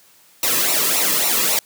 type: noise with flanger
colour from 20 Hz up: white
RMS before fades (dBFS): -18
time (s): 0.43-1.59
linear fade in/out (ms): 2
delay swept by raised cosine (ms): 0.61 to 1.38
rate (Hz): 3.6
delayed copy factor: -0.7
effects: white hiss -52 dBFS RMS until 1.65 s + high-pass 100 Hz 12 dB/octave